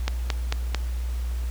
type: click train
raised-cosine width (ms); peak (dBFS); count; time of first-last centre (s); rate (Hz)
0.2; -8; 4; 0.08-0.747; 4.5
effects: added 60 Hz sine -25 dBFS peak until 1.5 s + pink hiss -46 dBFS RMS until 1.5 s

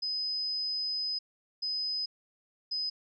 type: tone bursts at uneven times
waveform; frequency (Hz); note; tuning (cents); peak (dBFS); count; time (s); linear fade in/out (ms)
sine; 5030; D#8; +18; -30; 3; 0.02-1.19 / 1.62-2.06 / 2.71-2.9; 10
effects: none

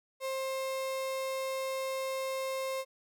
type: tone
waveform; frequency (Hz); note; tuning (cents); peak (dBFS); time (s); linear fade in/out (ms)
35% pulse; 530; C5; +22; -31; 0.2-2.85; 50
effects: none

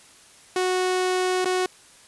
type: tone with dropouts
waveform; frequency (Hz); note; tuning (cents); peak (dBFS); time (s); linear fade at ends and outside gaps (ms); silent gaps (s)
sawtooth; 368.1; F#4; -9; -17; 0.56-1.66; 2; 1.446-1.456
effects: white hiss -51 dBFS RMS until 2.07 s + resampled to 24000 Hz

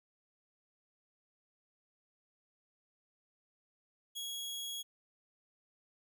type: tone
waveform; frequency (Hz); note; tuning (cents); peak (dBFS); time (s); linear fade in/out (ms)
sawtooth; 3322; G#7; 0; -36; 4.15-4.83; 20
effects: none

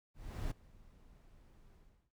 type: noise with ADSR envelope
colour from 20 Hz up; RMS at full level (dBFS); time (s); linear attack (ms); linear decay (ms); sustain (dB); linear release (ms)
brown; -37; 0.14-2.12; 370; 9; -24; 370
effects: noise-tail reverb RT60 0.1 s tail -18 dB re dry

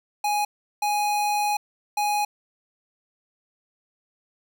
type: tone bursts at uneven times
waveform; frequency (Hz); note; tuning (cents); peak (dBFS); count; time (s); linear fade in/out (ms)
square; 830.6; G#5; 0; -22; 3; 0.24-0.45 / 0.82-1.57 / 1.97-2.25; 5
effects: none

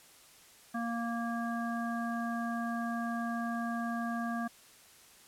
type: harmonic tone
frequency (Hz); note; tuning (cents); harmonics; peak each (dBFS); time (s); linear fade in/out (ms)
233.1; A#3; 0; 1 / 3 / 5 / 7; -34 / -39 / -41 / -42; 0.74-4.48; 10
effects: white hiss -58 dBFS RMS until 5.27 s + low-pass 12000 Hz 12 dB/octave

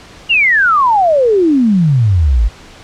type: exponential sweep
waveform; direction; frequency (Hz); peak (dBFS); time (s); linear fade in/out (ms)
sine; down; 2900 to 48.97; -7; 0.29-2.49; 20
effects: pink hiss -37 dBFS RMS until 2.83 s + low-pass 6000 Hz 12 dB/octave

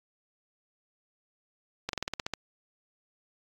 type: slowing click train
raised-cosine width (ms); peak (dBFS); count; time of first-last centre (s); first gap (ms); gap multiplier
0.2; -14; 9; 1.89-2.337; 42; 1.08
effects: AAC 64 kbps

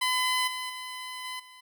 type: tone with level steps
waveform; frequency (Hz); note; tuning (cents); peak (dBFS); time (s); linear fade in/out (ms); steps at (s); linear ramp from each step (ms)
15% pulse; 1013; B5; +44; -18 / -26 / -30 / -28 / -42; 0.01-1.61; 10; 0.47 / 0.69 / 1.24 / 1.39; 10
effects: none

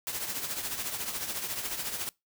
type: noise with tremolo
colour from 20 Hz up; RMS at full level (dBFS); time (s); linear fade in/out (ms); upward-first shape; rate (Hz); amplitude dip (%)
white; -32; 0.07-2.09; 0; triangle; 14; 65
effects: noise-tail reverb RT60 0.2 s tail -24 dB re dry

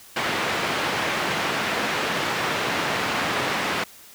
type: band-pass noise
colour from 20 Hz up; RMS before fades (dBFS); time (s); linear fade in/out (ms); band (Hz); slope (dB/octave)
white; -25; 0.16-3.84; 5; 130 to 2200; 12
effects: white hiss -47 dBFS RMS until 4.14 s

